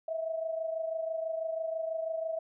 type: tone pair together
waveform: sine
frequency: 645.9 / 672 Hz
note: E5 / E5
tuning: -35 / +33 cents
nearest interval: minor second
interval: 68 cents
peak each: -32 / -39 dBFS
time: 0.08-2.39 s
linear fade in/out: 5 ms
effects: none